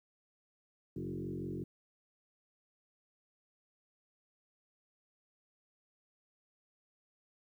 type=tone with frequency modulation; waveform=sine; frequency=246.9 Hz; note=B3; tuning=in tune; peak=-37 dBFS; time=0.96-1.64 s; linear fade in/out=5 ms; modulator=45.5 Hz; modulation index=3.1; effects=12-bit